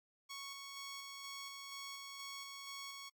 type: tone with tremolo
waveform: 10% pulse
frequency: 1108.7 Hz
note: C#6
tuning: in tune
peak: -37 dBFS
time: 0.29-3.1 s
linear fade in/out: 20 ms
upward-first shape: square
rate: 2.1 Hz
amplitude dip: 25%
effects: AAC 64 kbps